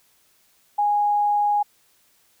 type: tone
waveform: sine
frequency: 826 Hz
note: G#5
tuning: 10 cents flat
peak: -17 dBFS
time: 0.78-1.63 s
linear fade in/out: 10 ms
effects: white hiss -61 dBFS RMS until 2.4 s